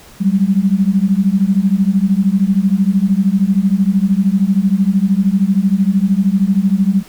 sine beating tone pair, 188 / 201 Hz, F#3 / G3, +28 / +44 cents, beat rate 13 Hz, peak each -13 dBFS, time 0.2-7.03 s, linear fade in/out 20 ms, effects pink hiss -41 dBFS RMS until 7.08 s

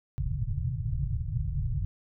white low-pass noise, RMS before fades -30 dBFS, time 0.18-1.85 s, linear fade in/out 0 ms, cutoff 150 Hz, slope 96 dB/octave, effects none

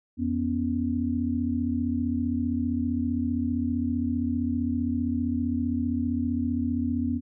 sine tone cluster, 85.1 / 244.3 / 279.6 Hz, F2 / B3 / C#4, -44 / -19 / +15 cents, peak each -31 / -26 / -30 dBFS, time 0.17-7.21 s, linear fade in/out 50 ms, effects none

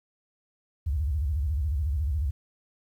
sine tone with vibrato, 72.7 Hz, D2, 17 cents flat, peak -24 dBFS, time 0.86-2.31 s, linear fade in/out 10 ms, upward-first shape square, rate 14 Hz, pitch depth 200 cents each way, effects 10-bit

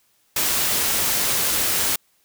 white noise, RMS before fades -21 dBFS, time 0.36-1.96 s, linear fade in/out 5 ms, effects white hiss -63 dBFS RMS until 2.24 s

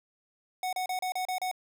square tone bursts, 739 Hz, F#5, 2 cents flat, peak -30 dBFS, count 7, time 0.63-1.514 s, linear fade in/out 2 ms, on 98 ms, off 33 ms, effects none

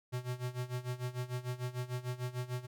square tone with tremolo, 124.6 Hz, B2, 16 cents sharp, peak -34 dBFS, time 0.12-2.67 s, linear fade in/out 20 ms, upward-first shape sine, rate 6.7 Hz, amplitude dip 85%, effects none

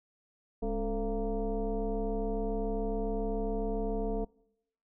sine tone with frequency modulation, 206.4 Hz, G#3, 10 cents flat, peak -29 dBFS, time 0.62-4.25 s, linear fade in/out 10 ms, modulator 240 Hz, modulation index 1.7, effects noise-tail reverb RT60 0.8 s tail -24 dB re dry

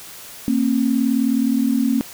sine tone pair together, 230.2 / 269.4 Hz, A#3 / C#4, -22 / -49 cents, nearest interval minor third, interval 273 cents, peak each -18 dBFS, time 0.48-2.01 s, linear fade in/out 0 ms, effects white hiss -38 dBFS RMS until 2.13 s

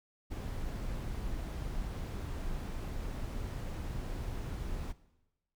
brown noise, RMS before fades -38 dBFS, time 0.3-4.93 s, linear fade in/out 20 ms, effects noise-tail reverb RT60 1.0 s tail -18 dB re dry

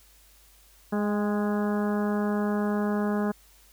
harmonic tone with a mistuned harmonic, 207.7 Hz, G#3, in tune, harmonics 1 / 2 / 3 / 4 / 5 / 6 / 7 / 8, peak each -25 / -31 / -35 / -37 / -39 / -41 / -42 / -43 dBFS, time 0.92-3.32 s, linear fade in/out 10 ms, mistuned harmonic 4, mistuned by -26 cents, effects added 50 Hz sine -58 dBFS peak until 3.72 s + white hiss -58 dBFS RMS until 3.72 s

